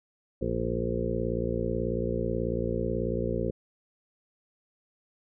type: harmonic tone with a mistuned harmonic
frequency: 58.27 Hz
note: A#1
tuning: in tune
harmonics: 1 / 2 / 3 / 4 / 6 / 7 / 8 / 9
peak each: -35 / -35 / -35 / -35 / -35 / -35 / -35 / -35 dBFS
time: 0.41-3.51 s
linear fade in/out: 10 ms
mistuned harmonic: 1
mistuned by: +28 cents
effects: none